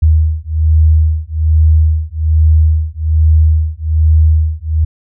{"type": "beating tone pair", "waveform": "sine", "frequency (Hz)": [78, 79.2], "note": ["D#2", "D#2"], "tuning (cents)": [5, 31], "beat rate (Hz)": 1.2, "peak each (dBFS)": -10, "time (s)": [0.02, 4.85], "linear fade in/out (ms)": 10, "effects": []}